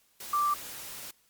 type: tone in noise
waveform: sine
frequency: 1174.7 Hz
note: D6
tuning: in tune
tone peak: -24 dBFS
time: 0.33-0.54 s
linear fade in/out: 5 ms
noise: white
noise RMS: -42 dBFS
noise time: 0.2-1.11 s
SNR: +15 dB
effects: white hiss -67 dBFS RMS until 1.29 s + Opus 48 kbps